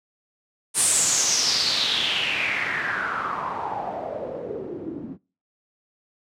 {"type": "noise with low-pass filter sweep", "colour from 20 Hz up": "white", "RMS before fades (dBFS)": -25, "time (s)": [0.74, 5.18], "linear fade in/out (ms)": 50, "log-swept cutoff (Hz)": [9500, 260], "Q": 5.7, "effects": ["noise-tail reverb RT60 0.4 s tail -26 dB re dry", "high-pass 100 Hz 12 dB/octave"]}